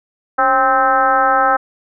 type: tone with frequency modulation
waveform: sine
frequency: 1046.5 Hz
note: C6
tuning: in tune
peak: -10 dBFS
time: 0.38-1.57 s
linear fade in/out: 10 ms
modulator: 255 Hz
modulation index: 1.9
effects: none